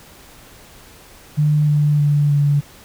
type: tone with pitch steps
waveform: sine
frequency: 150 / 148.02 / 146.07 / 144.14 Hz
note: D3 / D3 / D3 / D3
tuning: +37 / +14 / -9 / -32 cents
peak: -12 dBFS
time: 1.37-2.61 s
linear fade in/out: 20 ms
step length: 310 ms
effects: pink hiss -44 dBFS RMS until 2.84 s